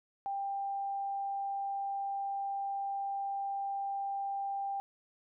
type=tone; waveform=sine; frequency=792 Hz; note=G5; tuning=18 cents sharp; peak=-33 dBFS; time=0.26-4.8 s; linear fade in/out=0 ms; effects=none